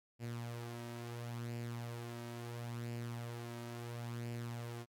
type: tone with flanger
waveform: sawtooth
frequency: 118.4 Hz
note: A#2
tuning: 27 cents sharp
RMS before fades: -44 dBFS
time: 0.19-4.86 s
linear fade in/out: 50 ms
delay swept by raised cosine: 0.4 to 3.2 ms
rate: 0.73 Hz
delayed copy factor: +0.5
effects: AAC 64 kbps